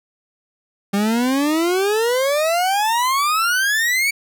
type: exponential sweep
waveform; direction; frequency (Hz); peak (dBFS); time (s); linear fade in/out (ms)
40% pulse; up; 196 to 2286; -15; 0.93-4.11; 10
effects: none